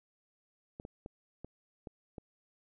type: clicks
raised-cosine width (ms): 2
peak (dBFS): -30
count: 6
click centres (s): 0.799 / 0.851 / 1.061 / 1.446 / 1.872 / 2.182
effects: none